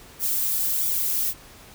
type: noise with flanger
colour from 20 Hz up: violet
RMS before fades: -24 dBFS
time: 0.19-1.34 s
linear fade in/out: 50 ms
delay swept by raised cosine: 0.85 to 2.95 ms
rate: 1.5 Hz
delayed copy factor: +1
effects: pink hiss -47 dBFS RMS until 1.74 s